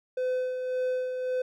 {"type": "tone with tremolo", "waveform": "triangle", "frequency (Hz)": 508, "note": "B4", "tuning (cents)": 49, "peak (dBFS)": -23, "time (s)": [0.17, 1.42], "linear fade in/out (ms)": 5, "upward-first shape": "sine", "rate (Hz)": 1.8, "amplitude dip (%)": 45, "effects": []}